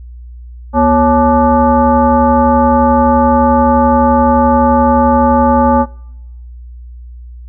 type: tone with frequency modulation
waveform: sine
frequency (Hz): 554.4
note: C#5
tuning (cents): 0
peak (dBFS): -6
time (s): 0.73-5.86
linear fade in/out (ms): 50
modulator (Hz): 313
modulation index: 1.6
effects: noise-tail reverb RT60 0.8 s tail -23 dB re dry + added 60 Hz sine -28 dBFS peak until 7.48 s